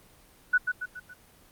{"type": "tone with echo", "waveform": "sine", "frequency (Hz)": 1480, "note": "F#6", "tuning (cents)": 0, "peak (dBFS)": -18, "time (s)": [0.53, 0.58], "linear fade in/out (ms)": 10, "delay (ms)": 140, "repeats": 4, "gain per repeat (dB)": -6, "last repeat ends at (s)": 1.14, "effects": ["pink hiss -57 dBFS RMS until 1.51 s", "Opus 24 kbps"]}